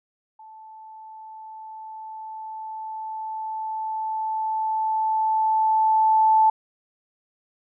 sine tone with level ramp, 876 Hz, A5, 8 cents flat, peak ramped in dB -42 to -13 dBFS, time 0.39-6.5 s, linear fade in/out 5 ms, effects none

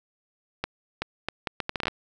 accelerating click train, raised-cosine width 0.3 ms, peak -11 dBFS, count 12, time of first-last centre 0.64-1.882 s, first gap 380 ms, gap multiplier 0.7, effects none

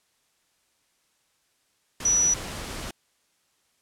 sine tone in noise, 5890 Hz, F#8, 9 cents flat, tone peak -18 dBFS, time 2.05-2.34 s, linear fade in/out 5 ms, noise pink, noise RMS -35 dBFS, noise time 2-2.91 s, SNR +14 dB, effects white hiss -69 dBFS RMS until 3.81 s + low-pass 10000 Hz 12 dB/octave

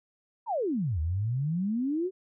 sine exponential two-way sweep, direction down then up, 1000 to 75.3 to 389.2 Hz, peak -26 dBFS, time 0.46-2.11 s, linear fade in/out 50 ms, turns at 1 s, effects none

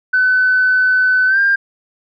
sine tone with pitch glide, 1509 to 1597.8 Hz, F#6 to G6, +34 to +33 cents, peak -9 dBFS, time 0.13-1.56 s, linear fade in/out 10 ms, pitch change +99 cents, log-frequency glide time 1.27-1.39 s, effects tanh soft clip ceiling -5 dBFS

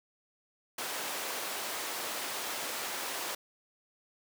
pink high-pass noise, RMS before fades -37 dBFS, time 0.78-3.35 s, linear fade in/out 5 ms, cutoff 510 Hz, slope 12 dB/octave, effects none

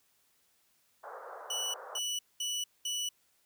pink band-pass noise, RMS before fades -46 dBFS, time 1.03-1.99 s, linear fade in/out 10 ms, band 460 to 1500 Hz, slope 48 dB/octave
25% pulse tone bursts, 2957 Hz, F#7, 2 cents flat, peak -29 dBFS, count 4, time 1.5-3.09 s, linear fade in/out 5 ms, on 240 ms, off 210 ms
effects white hiss -71 dBFS RMS until 3.45 s

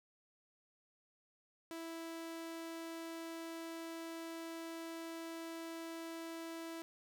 sawtooth tone, 329.6 Hz, E4, in tune, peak -40 dBFS, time 1.71-6.82 s, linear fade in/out 0 ms, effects none

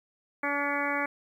harmonic tone with a mistuned harmonic, 286 Hz, D4, 46 cents flat, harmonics 1 / 2 / 3 / 4 / 5 / 6 / 7 / 8, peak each -35 / -35 / -35 / -35 / -35 / -35 / -35 / -35 dBFS, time 0.43-1.06 s, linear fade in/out 5 ms, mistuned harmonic 8, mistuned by -32 cents, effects 10-bit

